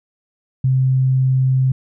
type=tone; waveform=sine; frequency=130.81 Hz; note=C3; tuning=in tune; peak=-12 dBFS; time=0.64-1.72 s; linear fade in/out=5 ms; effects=none